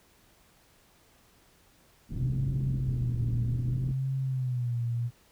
pink low-pass noise, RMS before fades -35 dBFS, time 2.09-3.93 s, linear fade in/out 20 ms, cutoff 270 Hz, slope 24 dB/octave
sine tone with vibrato, 125.7 Hz, B2, 31 cents sharp, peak -27 dBFS, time 2.16-5.11 s, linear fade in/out 50 ms, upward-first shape sine, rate 0.64 Hz, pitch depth 110 cents each way
effects pink hiss -62 dBFS RMS until 5.31 s

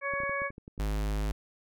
harmonic tone, 559 Hz, C#5, 14 cents sharp, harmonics 1 / 2 / 3 / 4, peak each -35 / -35 / -35 / -35 dBFS, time 0.01-0.51 s, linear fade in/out 50 ms
clicks, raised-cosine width 3 ms, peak -31 dBFS, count 9, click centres 0.137 / 0.203 / 0.235 / 0.295 / 0.419 / 0.504 / 0.581 / 0.679 / 0.779 s
square tone, 51.91 Hz, G#1, in tune, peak -29 dBFS, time 0.79-1.32 s, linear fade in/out 5 ms
effects none

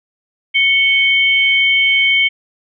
sine tone pair together, 2217 / 3115 Hz, C#7 / G7, 0 / -12 cents, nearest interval tritone, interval 588 cents, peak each -11 / -15 dBFS, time 0.54-2.29 s, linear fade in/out 20 ms, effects none

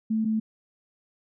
sine tone pair in turn, 220 / 219.1 Hz, A3 / A3, 0 / -7 cents, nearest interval unison, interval 7 cents, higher first, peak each -22 dBFS, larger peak neither, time 0.1-0.25 / 0.25-0.4 s, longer neither, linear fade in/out 10 ms, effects none

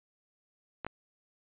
clicks, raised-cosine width 0.5 ms, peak -21 dBFS, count 2, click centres 0.847 / 0.866 s, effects resampled to 8000 Hz

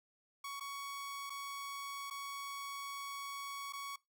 sawtooth tone with dropouts, 1118 Hz, C#6, 14 cents sharp, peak -38 dBFS, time 0.44-3.96 s, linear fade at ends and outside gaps 5 ms, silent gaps 0.598-0.607 / 1.297-1.302 / 2.101-2.108 / 3.725-3.733 s, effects noise-tail reverb RT60 0.2 s tail -21 dB re dry

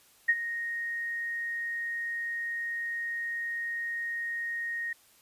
sine tone with ADSR envelope, 1864.7 Hz, A#6, in tune, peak -18 dBFS, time 0.28-4.93 s, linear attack 14 ms, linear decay 47 ms, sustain -13 dB, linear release 4 ms, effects white hiss -61 dBFS RMS until 5.21 s + resampled to 32000 Hz

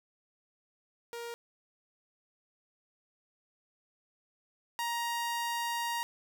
sawtooth tone pair in turn, 470 / 940 Hz, A#4 / A#5, +14 / +14 cents, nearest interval octave, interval 1200 cents, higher second, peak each -35 / -28 dBFS, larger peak second, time 1.13-1.34 / 4.79-6.03 s, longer second, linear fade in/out 0 ms, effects none

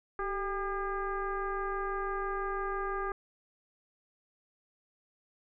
sine tone with frequency modulation, 797 Hz, G5, 28 cents sharp, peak -31 dBFS, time 0.19-3.12 s, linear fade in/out 2 ms, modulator 410 Hz, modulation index 1.8, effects none

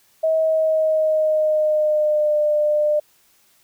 sine tone with pitch glide, 639 to 599.7 Hz, D#5 to D5, +46 to +36 cents, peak -15 dBFS, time 0.23-3 s, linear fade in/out 10 ms, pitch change -110 cents, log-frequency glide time 0.37-2.38 s, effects white hiss -58 dBFS RMS until 3.63 s

